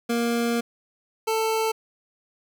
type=tone pair in turn; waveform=25% pulse; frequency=234.9 / 443.4 Hz; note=A#3 / A4; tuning=+13 / +13 cents; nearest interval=major seventh; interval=1100 cents; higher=second; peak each=-18 dBFS; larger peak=neither; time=0.09-0.61 / 1.27-1.72 s; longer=first; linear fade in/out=10 ms; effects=none